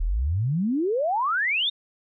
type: exponential sweep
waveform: sine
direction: up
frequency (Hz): 35.33 to 3744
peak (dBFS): -21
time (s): 0-1.7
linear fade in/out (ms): 10
effects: none